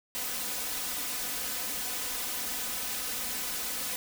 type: noise with comb filter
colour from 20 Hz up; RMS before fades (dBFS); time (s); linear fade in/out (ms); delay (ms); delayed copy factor
white; -34; 0.15-3.96; 0; 4; +0.95
effects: none